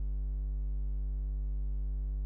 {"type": "tone", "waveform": "triangle", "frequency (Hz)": 49.41, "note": "G1", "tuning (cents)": 14, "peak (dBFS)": -29, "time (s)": [0, 2.25], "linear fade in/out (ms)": 0, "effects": []}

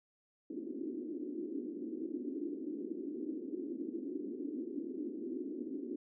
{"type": "band-pass noise", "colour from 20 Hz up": "white", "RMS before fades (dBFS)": -41, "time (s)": [0.5, 5.96], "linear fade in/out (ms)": 5, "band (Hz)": [260, 350], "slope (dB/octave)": 48, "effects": []}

